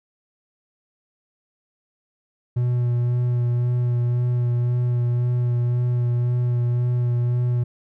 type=tone with vibrato; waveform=triangle; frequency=121.7 Hz; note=B2; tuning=25 cents flat; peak=-16 dBFS; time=2.56-7.64 s; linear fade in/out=10 ms; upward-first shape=sine; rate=1.9 Hz; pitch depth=17 cents each way; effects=none